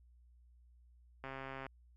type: click train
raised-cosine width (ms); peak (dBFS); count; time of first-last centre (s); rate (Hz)
0.5; -30; 58; 1.24-1.665; 134
effects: added 60 Hz sine -61 dBFS peak until 1.96 s